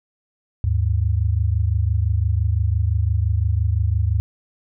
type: tone pair together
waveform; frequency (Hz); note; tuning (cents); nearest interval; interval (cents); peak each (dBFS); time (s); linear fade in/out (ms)
sine; 76.9 / 102.76; D#2 / G#2; -20 / -18; perfect fourth; 502; -19; 0.64-4.2; 0
effects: none